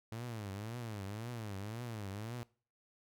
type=tone with vibrato; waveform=sawtooth; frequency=108.7 Hz; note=A2; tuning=21 cents flat; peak=-37 dBFS; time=0.12-2.43 s; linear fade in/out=0 ms; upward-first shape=triangle; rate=1.9 Hz; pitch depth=230 cents each way; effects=noise-tail reverb RT60 0.4 s tail -22 dB re dry

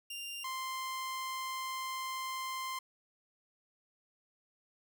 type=tone pair in turn; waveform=sawtooth; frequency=2792 / 1045.8 Hz; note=F7 / C6; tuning=-1 / -1 cents; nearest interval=octave + perfect fourth; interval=1700 cents; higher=first; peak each=-37 / -33 dBFS; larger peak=second; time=0.1-0.44 / 0.44-2.79 s; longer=second; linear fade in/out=5 ms; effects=none

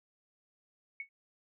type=tone with exponential decay; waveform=sine; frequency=2215 Hz; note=C#7; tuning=2 cents flat; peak=-34 dBFS; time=1-1.09 s; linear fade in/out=2 ms; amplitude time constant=19 ms; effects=none

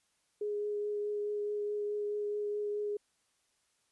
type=tone with vibrato; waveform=sine; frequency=415.3 Hz; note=G#4; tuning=in tune; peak=-32 dBFS; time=0.41-2.97 s; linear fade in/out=5 ms; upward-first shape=triangle; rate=4.7 Hz; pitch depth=12 cents each way; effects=white hiss -75 dBFS RMS until 3.91 s + resampled to 24000 Hz

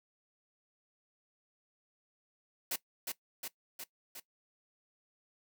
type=noise with echo; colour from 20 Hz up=white; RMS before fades=-35 dBFS; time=2.71-2.76 s; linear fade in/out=5 ms; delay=360 ms; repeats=4; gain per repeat=-3 dB; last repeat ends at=4.2 s; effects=noise-tail reverb RT60 0.1 s tail -18 dB re dry + high-pass 200 Hz 12 dB/octave

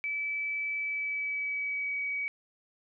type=tone with pitch glide; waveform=sine; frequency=2305 to 2268 Hz; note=D7 to C#7; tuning=-33 to +39 cents; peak=-30 dBFS; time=0.04-2.28 s; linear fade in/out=0 ms; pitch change=-28 cents; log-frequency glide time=0.78-1.99 s; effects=none

